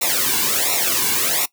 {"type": "noise with flanger", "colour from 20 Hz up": "white", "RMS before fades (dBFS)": -19, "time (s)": [0.01, 1.46], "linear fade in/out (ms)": 10, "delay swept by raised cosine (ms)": [0.63, 1.61], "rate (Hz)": 1.4, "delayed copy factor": -0.95, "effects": ["noise-tail reverb RT60 0.1 s tail -20 dB re dry"]}